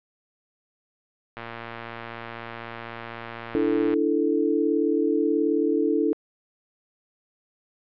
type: click train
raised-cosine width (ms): 0.3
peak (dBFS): -17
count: 299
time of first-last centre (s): 1.37-3.939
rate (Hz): 116
type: chord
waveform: sine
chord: D suspended second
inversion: none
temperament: equal with one note detuned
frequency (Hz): 293.7 / 332.3 / 440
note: D4 / E4 / A4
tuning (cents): 0 / +14 / 0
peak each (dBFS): -24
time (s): 3.55-6.13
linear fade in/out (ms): 0
effects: low-pass 2000 Hz 12 dB/octave

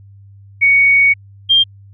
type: tone pair in turn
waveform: sine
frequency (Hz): 2233 / 3192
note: C#7 / G7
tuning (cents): +12 / +31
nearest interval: tritone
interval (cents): 619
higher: second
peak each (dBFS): -7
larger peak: neither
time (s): 0.61-1.14 / 1.49-1.64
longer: first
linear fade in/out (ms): 20
effects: added 99 Hz sine -38 dBFS peak until 1.93 s

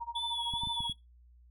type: tone with tremolo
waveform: sine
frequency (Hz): 940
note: A#5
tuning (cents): +14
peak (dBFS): -33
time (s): 0-0.88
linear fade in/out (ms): 20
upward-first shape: sine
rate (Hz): 13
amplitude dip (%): 95
type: tone with vibrato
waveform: triangle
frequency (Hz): 3430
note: A7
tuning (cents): -45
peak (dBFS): -32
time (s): 0.15-0.93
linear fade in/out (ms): 10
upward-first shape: sine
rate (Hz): 2.4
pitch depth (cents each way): 43
type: clicks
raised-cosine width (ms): 5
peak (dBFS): -30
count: 5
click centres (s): 0.538 / 0.635 / 0.672 / 0.805 / 0.897
effects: noise-tail reverb RT60 0.2 s tail -20 dB re dry + added 60 Hz sine -56 dBFS peak until 1.5 s

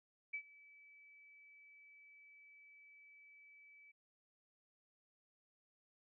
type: tone with ADSR envelope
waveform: sine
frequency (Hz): 2300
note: D7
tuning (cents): -37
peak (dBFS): -38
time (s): 0.33-3.92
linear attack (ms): 12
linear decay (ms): 78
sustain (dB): -22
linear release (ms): 13
effects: none

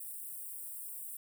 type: high-pass noise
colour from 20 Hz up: white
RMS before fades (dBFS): -44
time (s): 0-1.17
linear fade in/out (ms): 5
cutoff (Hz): 8100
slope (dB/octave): 96
effects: none

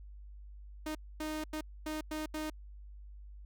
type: tone bursts at uneven times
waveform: sawtooth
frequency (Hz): 309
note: D#4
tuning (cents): -12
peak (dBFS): -32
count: 6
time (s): 0.86-0.95 / 1.2-1.44 / 1.53-1.61 / 1.86-2.01 / 2.11-2.26 / 2.34-2.5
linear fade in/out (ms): 5
effects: added 50 Hz sine -47 dBFS peak until 3.45 s

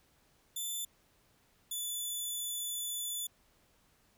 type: tone pair in turn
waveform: 10% pulse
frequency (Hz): 3520 / 3482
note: A7 / A7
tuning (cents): 0 / -19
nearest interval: unison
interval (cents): 19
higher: first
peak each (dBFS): -28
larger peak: neither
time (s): 0.56-0.85 / 1.71-3.27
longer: second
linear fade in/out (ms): 5
effects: pink hiss -69 dBFS RMS until 4.17 s

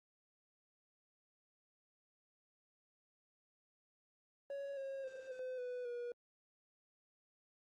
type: tone with pitch steps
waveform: triangle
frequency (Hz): 558 / 541.8 / 526.1 / 510.8 / 496 / 481.6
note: C#5 / C#5 / C5 / C5 / B4 / B4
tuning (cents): +11 / -40 / +9 / -42 / +7 / -44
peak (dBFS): -39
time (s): 4.5-6.12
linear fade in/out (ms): 2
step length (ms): 270
effects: Opus 24 kbps

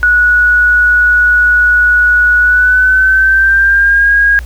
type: tone with pitch glide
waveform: sine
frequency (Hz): 1465 to 1634.9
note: F#6 to G#6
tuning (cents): -18 to -28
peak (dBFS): -5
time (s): 0.03-4.39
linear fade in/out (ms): 0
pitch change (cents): +190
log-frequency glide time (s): 2.39-4.13
effects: added 60 Hz sine -21 dBFS peak until 4.45 s + pink hiss -39 dBFS RMS until 4.45 s

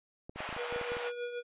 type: clicks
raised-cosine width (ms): 2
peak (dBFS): -31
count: 11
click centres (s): 0.295 / 0.36 / 0.405 / 0.491 / 0.527 / 0.565 / 0.725 / 0.761 / 0.813 / 0.919 / 0.968
type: band-pass noise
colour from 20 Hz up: pink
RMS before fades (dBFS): -41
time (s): 0.35-1.12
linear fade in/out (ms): 50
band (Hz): 600 to 3200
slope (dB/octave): 24
type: tone with tremolo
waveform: square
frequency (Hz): 482.8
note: B4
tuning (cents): -39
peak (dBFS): -34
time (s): 0.56-1.43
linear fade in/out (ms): 50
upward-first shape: triangle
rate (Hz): 6.3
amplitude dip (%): 60
effects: resampled to 8000 Hz

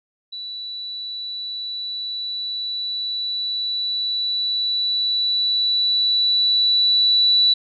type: tone with level ramp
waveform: sine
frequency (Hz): 3951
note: B7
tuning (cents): 0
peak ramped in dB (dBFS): -29 to -12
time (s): 0.32-7.54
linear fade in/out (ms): 10
effects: none

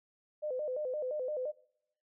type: tone with vibrato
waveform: sine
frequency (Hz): 554.4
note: C#5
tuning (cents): 0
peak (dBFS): -33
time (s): 0.42-1.52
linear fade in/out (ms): 20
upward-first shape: square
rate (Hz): 5.8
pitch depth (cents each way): 150
effects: noise-tail reverb RT60 0.7 s tail -21 dB re dry

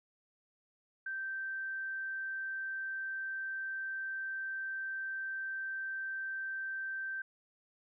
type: tone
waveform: sine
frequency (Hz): 1560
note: G6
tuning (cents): -9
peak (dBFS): -36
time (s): 1.06-7.22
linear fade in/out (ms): 5
effects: none

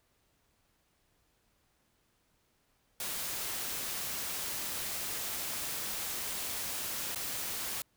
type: noise with dropouts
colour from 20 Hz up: white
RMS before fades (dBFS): -37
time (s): 3-7.82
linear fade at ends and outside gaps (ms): 2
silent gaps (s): 7.148-7.158
effects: pink hiss -73 dBFS RMS until 7.96 s

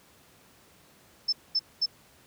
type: tone bursts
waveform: sine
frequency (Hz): 5274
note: E8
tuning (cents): 0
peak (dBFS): -22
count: 3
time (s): 1.28-1.861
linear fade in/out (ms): 10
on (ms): 47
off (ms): 220
effects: pink hiss -58 dBFS RMS until 2.26 s + high-pass 80 Hz 12 dB/octave

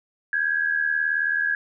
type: tone pair together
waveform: sine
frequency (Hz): 1592 / 1670.7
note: G6 / G#6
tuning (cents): +26 / +10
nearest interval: minor second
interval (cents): 84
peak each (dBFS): -25 / -22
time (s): 0.33-1.55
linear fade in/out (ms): 2
effects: none

